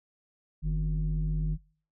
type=tone pair together; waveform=sine; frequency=46.6 / 155.56 Hz; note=F#1 / D#3; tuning=+13 / 0 cents; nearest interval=octave + major sixth; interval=2087 cents; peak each=-26 / -28 dBFS; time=0.62-1.58 s; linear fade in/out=50 ms; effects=noise-tail reverb RT60 0.5 s tail -25 dB re dry + tanh soft clip ceiling -22 dBFS